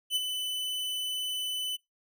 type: tone with ADSR envelope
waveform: 45% pulse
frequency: 3006 Hz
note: F#7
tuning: 27 cents sharp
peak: -23 dBFS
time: 0.1-1.77 s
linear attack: 58 ms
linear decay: 28 ms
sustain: -7 dB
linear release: 19 ms
effects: noise-tail reverb RT60 0.2 s tail -23 dB re dry